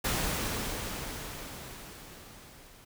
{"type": "noise with level ramp", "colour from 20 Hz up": "pink", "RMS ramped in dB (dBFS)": [-29, -55], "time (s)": [0.04, 2.85], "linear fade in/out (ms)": 10, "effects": []}